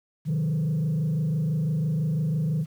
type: tone with frequency modulation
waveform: sine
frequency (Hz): 155.8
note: D#3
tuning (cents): +3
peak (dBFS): -20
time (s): 0.25-2.66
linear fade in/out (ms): 50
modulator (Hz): 26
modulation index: 0.67
effects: tanh soft clip ceiling -21 dBFS + 9-bit